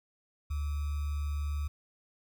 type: tone with sample-and-hold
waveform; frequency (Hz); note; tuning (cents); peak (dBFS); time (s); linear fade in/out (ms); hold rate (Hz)
sine; 73.2; D2; -5; -30; 0.5-1.68; 10; 1225
effects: none